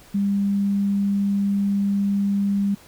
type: tone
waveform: sine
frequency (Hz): 200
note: G3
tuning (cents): +35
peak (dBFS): -18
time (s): 0.14-2.75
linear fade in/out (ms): 10
effects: pink hiss -49 dBFS RMS until 2.87 s